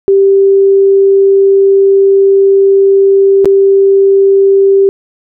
sine tone with dropouts, 392 Hz, G4, in tune, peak -3 dBFS, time 0.08-4.89 s, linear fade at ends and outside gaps 0 ms, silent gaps 3.446-3.456 s, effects none

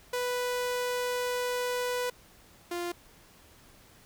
sawtooth tone pair in turn, 493.9 / 348.6 Hz, B4 / F4, 0 / -3 cents, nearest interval tritone, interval 603 cents, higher first, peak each -25 / -28 dBFS, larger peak first, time 0.13-2.1 / 2.71-2.92 s, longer first, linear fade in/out 5 ms, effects pink hiss -57 dBFS RMS until 4.05 s

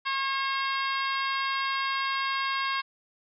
harmonic tone, 541 Hz, C#5, 42 cents flat, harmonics 2 / 3 / 4 / 5 / 6 / 7 / 8 / 9, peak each -29 / -33 / -35 / -37 / -39 / -40 / -41 / -42 dBFS, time 0.05-2.82 s, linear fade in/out 20 ms, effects none

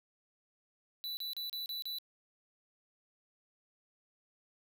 square tone bursts, 3968 Hz, B7, 7 cents sharp, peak -38 dBFS, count 6, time 1.04-1.985 s, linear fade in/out 0 ms, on 130 ms, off 33 ms, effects none

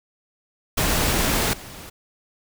pink noise with level steps, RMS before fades -21 / -39 dBFS, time 0.77-1.9 s, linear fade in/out 10 ms, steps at 1.53 s, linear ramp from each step 5 ms, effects none

